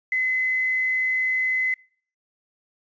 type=tone with quantisation; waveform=sine; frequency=2034 Hz; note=C7; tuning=50 cents flat; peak=-20 dBFS; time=0.12-1.74 s; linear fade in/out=2 ms; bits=8; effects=noise-tail reverb RT60 0.5 s tail -25 dB re dry + resampled to 16000 Hz